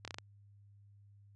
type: slowing click train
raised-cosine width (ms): 0.2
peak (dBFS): -24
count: 5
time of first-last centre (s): 0.05-0.185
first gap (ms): 27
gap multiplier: 1.15
effects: added 101 Hz sine -58 dBFS peak until 1.35 s + resampled to 24000 Hz